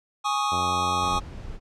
square chord, Ab suspended fourth, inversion none, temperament equal, 830.6 / 1108.7 / 1244.5 Hz, Ab5 / Db6 / Eb6, 0 / 0 / 0 cents, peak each -28 dBFS, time 0.24-1.2 s, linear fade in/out 20 ms
harmonic tone, 90 Hz, F#2, 47 cents flat, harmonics 1 / 2 / 3 / 4 / 5 / 6 / 7 / 8 / 9, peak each -34 / -37 / -39 / -40 / -41 / -42 / -42 / -43 / -44 dBFS, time 0.51-1.2 s, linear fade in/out 20 ms
brown noise, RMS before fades -36 dBFS, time 1-1.6 s, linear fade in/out 50 ms
effects low-pass 7000 Hz 12 dB/octave

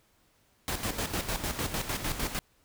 pink noise with tremolo, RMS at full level -31 dBFS, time 0.68-2.39 s, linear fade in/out 0 ms, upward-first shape square, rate 6.6 Hz, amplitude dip 60%, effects pink hiss -67 dBFS RMS until 2.64 s

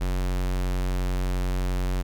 square tone, 45.72 Hz, F#1, 20 cents flat, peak -24 dBFS, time 0-2.03 s, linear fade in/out 20 ms, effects none

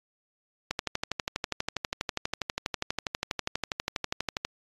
click train, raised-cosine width 0.2 ms, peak -11 dBFS, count 47, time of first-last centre 0.71-4.45 s, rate 12.3 Hz, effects AAC 32 kbps

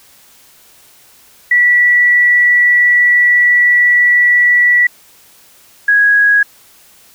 sine tone pair in turn, 1951 / 1657.3 Hz, B6 / G#6, -22 / -4 cents, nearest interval minor third, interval 282 cents, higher first, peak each -6 dBFS, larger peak neither, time 1.51-4.87 / 5.88-6.43 s, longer first, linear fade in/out 5 ms, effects white hiss -45 dBFS RMS until 7.14 s

